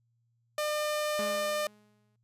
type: tone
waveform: sawtooth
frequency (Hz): 602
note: D5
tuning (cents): +43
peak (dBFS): -25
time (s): 0.58-1.67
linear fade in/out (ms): 2
type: tone with exponential decay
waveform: sawtooth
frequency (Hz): 209.7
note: G#3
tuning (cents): +17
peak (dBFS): -31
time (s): 1.19-2.16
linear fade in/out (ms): 0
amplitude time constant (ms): 210
effects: added 117 Hz sine -70 dBFS peak until 2.23 s + resampled to 32000 Hz

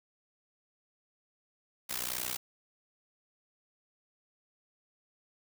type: noise with amplitude modulation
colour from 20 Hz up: white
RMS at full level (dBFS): -32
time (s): 1.89-2.37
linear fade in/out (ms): 10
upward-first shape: sine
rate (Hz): 62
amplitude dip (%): 95
effects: none

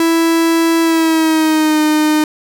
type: tone with pitch glide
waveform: 45% pulse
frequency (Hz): 330 to 306.1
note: E4 to D#4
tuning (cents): +2 to -28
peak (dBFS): -10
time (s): 0-2.24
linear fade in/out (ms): 2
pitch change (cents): -130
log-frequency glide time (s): 0.82-1.81
effects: none

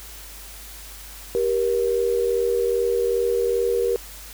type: tone pair together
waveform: sine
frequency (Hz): 392 / 474.5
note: G4 / A#4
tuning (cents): 0 / +31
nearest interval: minor third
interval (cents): 331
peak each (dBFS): -23 / -20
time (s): 1.35-3.96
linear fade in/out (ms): 0
effects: added 50 Hz sine -42 dBFS peak until 4.33 s + white hiss -41 dBFS RMS until 4.33 s

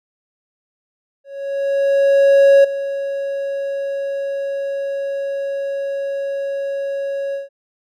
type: tone with ADSR envelope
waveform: triangle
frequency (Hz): 554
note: C#5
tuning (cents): -1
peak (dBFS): -4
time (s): 1.24-7.49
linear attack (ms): 1400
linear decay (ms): 8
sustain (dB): -14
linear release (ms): 150
effects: none

